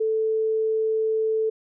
sine tone, 440 Hz, A4, in tune, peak -20 dBFS, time 0-1.5 s, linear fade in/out 10 ms, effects none

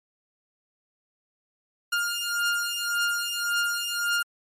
sawtooth beating tone pair, 1408 / 1409.8 Hz, F6 / F6, +14 / +16 cents, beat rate 1.8 Hz, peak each -24 dBFS, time 1.92-4.23 s, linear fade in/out 10 ms, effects MP3 64 kbps

